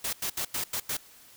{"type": "noise bursts at uneven times", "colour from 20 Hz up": "white", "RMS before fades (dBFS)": -31, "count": 6, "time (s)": [[0.04, 0.13], [0.22, 0.3], [0.37, 0.45], [0.54, 0.64], [0.73, 0.8], [0.89, 0.97]], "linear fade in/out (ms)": 5, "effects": ["white hiss -54 dBFS RMS until 1.36 s"]}